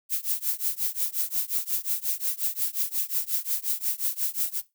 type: noise with tremolo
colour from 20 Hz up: violet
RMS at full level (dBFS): -24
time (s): 0.09-4.62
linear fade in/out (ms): 50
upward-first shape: triangle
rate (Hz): 5.6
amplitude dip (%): 100
effects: noise-tail reverb RT60 0.2 s tail -17 dB re dry